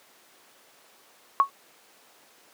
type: tone with exponential decay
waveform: sine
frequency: 1107 Hz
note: C#6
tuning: 3 cents flat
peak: -11 dBFS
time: 1.4-1.5 s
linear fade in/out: 0 ms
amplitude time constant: 20 ms
effects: pink hiss -56 dBFS RMS until 2.53 s + high-pass 400 Hz 12 dB/octave